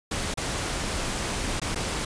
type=noise with dropouts; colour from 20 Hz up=pink; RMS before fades=-29 dBFS; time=0.11-2.05 s; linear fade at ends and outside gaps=5 ms; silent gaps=0.341-0.373 / 1.599-1.616 / 1.748-1.757 s; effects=resampled to 22050 Hz